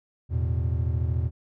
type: chord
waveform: triangle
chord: E suspended fourth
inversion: none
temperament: equal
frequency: 82.41 / 110 / 123.47 Hz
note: E2 / A2 / B2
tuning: 0 / 0 / 0 cents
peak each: -23 / -28 / -27 dBFS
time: 0.29-1.31 s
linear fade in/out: 50 ms
effects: none